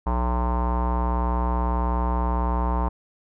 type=tone with low-pass filter; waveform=square; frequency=60.8 Hz; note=B1; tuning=26 cents flat; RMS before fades=-23 dBFS; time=0.06-2.89 s; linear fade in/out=10 ms; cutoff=970 Hz; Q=7; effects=none